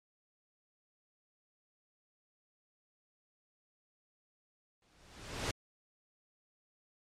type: noise with exponential growth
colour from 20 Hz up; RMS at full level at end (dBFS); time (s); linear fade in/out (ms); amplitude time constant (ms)
pink; -33; 4.82-5.51; 2; 150
effects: low-pass 7000 Hz 12 dB/octave + MP3 64 kbps